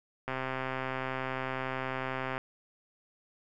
click train, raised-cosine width 0.5 ms, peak -19 dBFS, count 276, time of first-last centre 0.28-2.379 s, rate 131 Hz, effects none

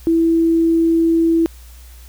sine tone, 330 Hz, E4, 2 cents sharp, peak -11 dBFS, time 0.07-1.46 s, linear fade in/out 0 ms, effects added 60 Hz sine -37 dBFS peak until 2.08 s + white hiss -47 dBFS RMS until 2.08 s

